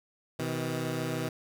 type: tone pair together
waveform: 15% pulse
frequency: 125.9 / 159.36 Hz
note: B2 / D#3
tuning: +34 / +42 cents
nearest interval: major third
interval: 408 cents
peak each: -27 dBFS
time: 0.39-1.29 s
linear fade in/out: 5 ms
effects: none